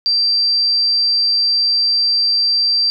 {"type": "tone", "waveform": "sine", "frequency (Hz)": 4699, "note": "D8", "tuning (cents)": 0, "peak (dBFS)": -12, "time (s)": [0.06, 2.9], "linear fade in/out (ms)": 0, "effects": []}